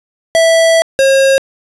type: tone pair in turn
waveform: square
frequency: 657 / 540 Hz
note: E5 / C#5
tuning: -6 / -45 cents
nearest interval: minor third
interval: 339 cents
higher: first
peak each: -7 dBFS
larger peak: neither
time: 0.35-0.82 / 0.99-1.38 s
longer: first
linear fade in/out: 0 ms
effects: resampled to 24000 Hz + 7-bit